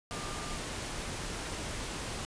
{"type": "tone in noise", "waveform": "sine", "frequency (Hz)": 1200, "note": "D6", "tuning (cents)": 37, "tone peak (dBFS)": -45, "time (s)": [0.11, 0.56], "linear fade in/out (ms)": 0, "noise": "pink", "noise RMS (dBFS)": -38, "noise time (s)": [0.11, 2.25], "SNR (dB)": -10, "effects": ["resampled to 22050 Hz"]}